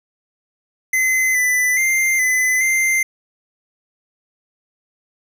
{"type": "tone with pitch steps", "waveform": "square", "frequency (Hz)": [2046, 1995, 2096, 2018, 2088], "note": ["C7", "B6", "C7", "B6", "C7"], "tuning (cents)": [-39, 17, 2, 37, -4], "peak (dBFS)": -15, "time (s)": [0.93, 3.03], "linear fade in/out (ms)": 5, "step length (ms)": 420, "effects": []}